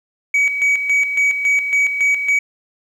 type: tone with tremolo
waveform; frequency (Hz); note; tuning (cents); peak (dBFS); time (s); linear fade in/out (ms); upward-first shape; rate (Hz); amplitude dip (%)
sine; 2268; C#7; +39; -9; 0.34-2.39; 5; square; 3.6; 65
effects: tanh soft clip ceiling -11 dBFS + 8-bit